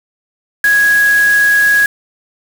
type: tone in noise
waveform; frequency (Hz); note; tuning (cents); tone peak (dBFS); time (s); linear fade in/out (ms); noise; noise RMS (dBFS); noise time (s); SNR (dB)
sine; 1661.2; G#6; 0; -7; 0.64-1.86; 2; white; -24; 0.64-1.86; +14
effects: none